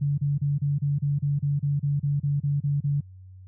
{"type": "tone bursts", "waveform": "sine", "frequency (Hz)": 143, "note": "D3", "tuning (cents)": -46, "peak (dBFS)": -21, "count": 15, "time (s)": [0.01, 3.008], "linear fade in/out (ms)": 10, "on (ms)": 170, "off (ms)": 32, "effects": ["added 93 Hz sine -43 dBFS peak until 3.47 s"]}